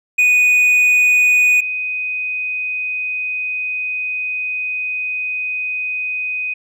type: tone pair in turn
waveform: triangle / sine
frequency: 2480 / 2500 Hz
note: D#7 / D#7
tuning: -6 / +8 cents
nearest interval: unison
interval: 14 cents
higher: second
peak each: -8 / -19 dBFS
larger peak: first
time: 0.18-1.61 / 1.61-6.54 s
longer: second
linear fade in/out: 10 ms
effects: none